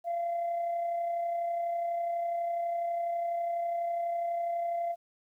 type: tone with amplitude modulation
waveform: sine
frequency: 686 Hz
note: F5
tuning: 31 cents flat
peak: -26 dBFS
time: 0.04-4.96 s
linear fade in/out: 50 ms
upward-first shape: sine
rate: 32.1 Hz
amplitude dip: 35%
effects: tanh soft clip ceiling -26 dBFS + 11-bit